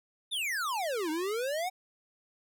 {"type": "exponential two-way sweep", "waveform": "square", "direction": "down then up", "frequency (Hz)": [3744, 302.4, 767], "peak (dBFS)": -31, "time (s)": [0.31, 1.7], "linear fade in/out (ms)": 20, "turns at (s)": 1.1, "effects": []}